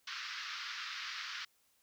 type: band-pass noise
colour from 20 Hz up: pink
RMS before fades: -43 dBFS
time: 0.07-1.45 s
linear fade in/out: 5 ms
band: 1200 to 5500 Hz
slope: 48 dB/octave
effects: white hiss -73 dBFS RMS until 1.82 s